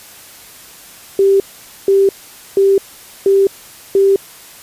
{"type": "tone bursts", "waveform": "sine", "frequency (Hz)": 392, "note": "G4", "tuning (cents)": 0, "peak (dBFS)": -7, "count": 5, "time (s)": [1.19, 4.16], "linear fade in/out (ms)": 2, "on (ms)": 210, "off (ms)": 480, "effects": ["white hiss -38 dBFS RMS until 4.62 s", "resampled to 32000 Hz"]}